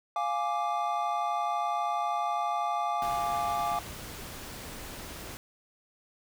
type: chord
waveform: triangle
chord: D diminished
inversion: first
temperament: equal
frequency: 698.5 / 830.6 / 1174.7 Hz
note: F5 / Ab5 / D6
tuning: 0 / 0 / 0 cents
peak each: -30 dBFS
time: 0.16-3.79 s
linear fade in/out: 2 ms
type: noise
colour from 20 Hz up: pink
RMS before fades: -42 dBFS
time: 3.02-5.37 s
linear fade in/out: 0 ms
effects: none